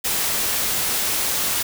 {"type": "noise", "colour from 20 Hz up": "white", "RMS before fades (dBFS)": -22, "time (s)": [0.04, 1.63], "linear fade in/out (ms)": 10, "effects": []}